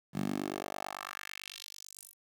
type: tone with high-pass filter sweep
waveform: 10% pulse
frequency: 49 Hz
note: G1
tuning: in tune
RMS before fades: -40 dBFS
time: 0.13-2.15 s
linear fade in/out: 50 ms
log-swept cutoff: 160 to 12000 Hz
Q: 2.2
effects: 10-bit